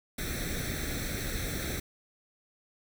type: noise with comb filter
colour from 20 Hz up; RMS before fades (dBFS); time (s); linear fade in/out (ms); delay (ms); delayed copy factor
pink; -34; 0.18-1.8; 5; 0.51; +0.8
effects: none